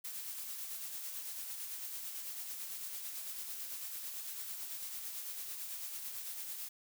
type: noise with tremolo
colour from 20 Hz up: blue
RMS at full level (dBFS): -42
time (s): 0.04-6.69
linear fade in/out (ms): 10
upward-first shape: sine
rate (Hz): 9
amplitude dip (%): 35
effects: none